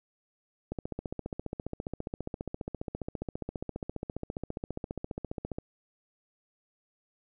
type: click train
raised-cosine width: 2 ms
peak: -21 dBFS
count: 73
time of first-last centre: 0.72-5.585 s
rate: 14.8 Hz
effects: none